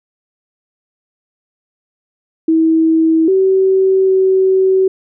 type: tone with pitch steps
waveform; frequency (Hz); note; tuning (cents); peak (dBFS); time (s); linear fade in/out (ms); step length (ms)
sine; 322.7 / 381.4 / 379.2; E4 / G4 / F#4; -37 / -47 / +43; -8; 2.48-4.88; 5; 800
effects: none